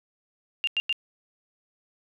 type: tone bursts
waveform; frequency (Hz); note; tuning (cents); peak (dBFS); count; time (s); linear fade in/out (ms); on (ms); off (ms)
sine; 2794; F7; 0; -22; 3; 0.64-0.927; 0; 33; 94
effects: none